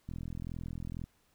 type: click train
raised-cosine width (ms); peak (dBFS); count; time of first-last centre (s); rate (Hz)
5; -28; 41; 0.09-1.04; 42.1
effects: pink hiss -71 dBFS RMS until 1.34 s